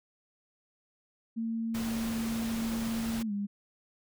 sine tone with pitch glide, 227.1 to 202.3 Hz, A#3 to G#3, -45 to -45 cents, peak -30 dBFS, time 1.36-3.47 s, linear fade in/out 20 ms, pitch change -200 cents, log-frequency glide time 3.24-3.32 s
pink noise, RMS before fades -40 dBFS, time 1.74-3.23 s, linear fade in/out 10 ms
effects none

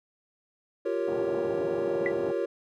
triangle chord, G half-diminished seventh, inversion third, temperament equal, 349.2 / 392 / 466.2 / 554.4 Hz, F4 / G4 / Bb4 / Db5, 0 / 0 / 0 / 0 cents, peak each -30 dBFS, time 0.85-2.46 s, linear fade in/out 10 ms
white band-pass noise, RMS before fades -38 dBFS, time 1.07-2.32 s, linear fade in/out 10 ms, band 100 to 750 Hz, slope 24 dB/octave
sine tone with exponential decay, 1975.5 Hz, B6, in tune, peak -23 dBFS, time 2.06-2.14 s, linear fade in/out 1 ms, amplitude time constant 17 ms
effects none

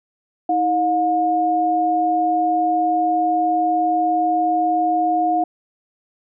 sine tone pair together, 319.5 / 717.3 Hz, D#4 / F5, +46 / +46 cents, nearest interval octave + major second, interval 1400 cents, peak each -22 / -16 dBFS, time 0.49-5.44 s, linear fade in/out 5 ms, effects none

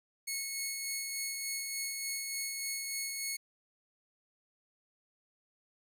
10% pulse tone with tremolo, 2192 Hz, C#7, 20 cents flat, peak -25 dBFS, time 0.27-3.37 s, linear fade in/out 10 ms, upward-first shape sine, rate 3.4 Hz, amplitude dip 30%, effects none

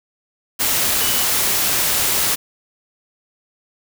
sine tone in noise, 2960 Hz, F#7, in tune, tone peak -27 dBFS, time 1-1.25 s, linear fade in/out 20 ms, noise white, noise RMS -18 dBFS, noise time 0.59-2.36 s, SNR -12 dB, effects none

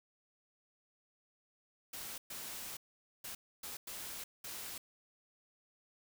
white noise bursts at uneven times, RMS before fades -45 dBFS, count 6, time 1.93-2.18 / 2.3-2.77 / 3.24-3.35 / 3.63-3.77 / 3.87-4.24 / 4.44-4.78 s, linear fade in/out 5 ms, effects none

